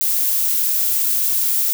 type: noise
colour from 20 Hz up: violet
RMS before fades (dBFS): -18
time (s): 0.01-1.73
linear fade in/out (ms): 0
effects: none